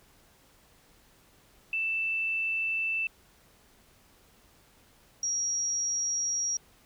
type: tone pair in turn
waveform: sine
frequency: 2654 / 5673 Hz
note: E7 / F8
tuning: +11 / +26 cents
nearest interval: octave + minor second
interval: 1315 cents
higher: second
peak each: -27 dBFS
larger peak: neither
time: 1.73-3.07 / 5.23-6.57 s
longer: neither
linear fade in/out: 2 ms
effects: pink hiss -61 dBFS RMS until 6.85 s